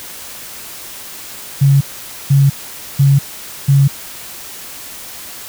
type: tone bursts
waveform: sine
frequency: 138.7 Hz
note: C#3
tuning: 1 cent sharp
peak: -6 dBFS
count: 4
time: 1.61-3.88 s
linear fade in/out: 10 ms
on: 200 ms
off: 490 ms
effects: white hiss -31 dBFS RMS until 5.48 s